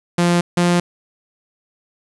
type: tone pair in turn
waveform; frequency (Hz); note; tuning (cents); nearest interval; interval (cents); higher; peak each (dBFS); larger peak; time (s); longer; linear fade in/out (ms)
sawtooth; 173.8 / 175.01; F3 / F3; -8 / +4; unison; 12; second; -9; neither; 0.18-0.41 / 0.57-0.8; neither; 5
effects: resampled to 24000 Hz + 8-bit